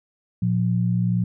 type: tone pair together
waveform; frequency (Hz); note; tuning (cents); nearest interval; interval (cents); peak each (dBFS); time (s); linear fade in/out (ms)
sine; 116.7 / 177.91; A#2 / F3; +2 / +32; perfect fifth; 730; -21; 0.42-1.24; 5
effects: none